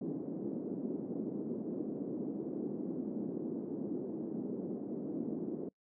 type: band-pass noise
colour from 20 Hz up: white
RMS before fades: -39 dBFS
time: 0.01-5.69 s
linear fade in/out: 5 ms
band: 200 to 350 Hz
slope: 24 dB/octave
effects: noise-tail reverb RT60 0.1 s tail -25 dB re dry